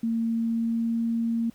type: tone with pitch glide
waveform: sine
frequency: 228.3 to 230.2 Hz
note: A#3 to A#3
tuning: -36 to -22 cents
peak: -23 dBFS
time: 0.03-1.5 s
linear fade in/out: 5 ms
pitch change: +14 cents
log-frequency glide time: 0.25-1 s
effects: pink hiss -59 dBFS RMS until 1.54 s